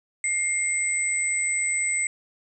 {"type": "tone pair together", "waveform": "sine", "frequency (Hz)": [2126, 8016], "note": ["C7", "B8"], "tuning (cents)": [27, 25], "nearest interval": "octave + major seventh", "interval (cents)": 2298, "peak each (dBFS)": [-25, -25], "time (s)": [0.24, 2.07], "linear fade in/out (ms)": 2, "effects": []}